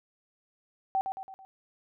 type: tone with echo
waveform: sine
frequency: 769 Hz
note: G5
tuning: 33 cents flat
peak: -24 dBFS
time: 0.95-1.01 s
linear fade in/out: 0 ms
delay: 110 ms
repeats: 4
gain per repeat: -6 dB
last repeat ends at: 1.45 s
effects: none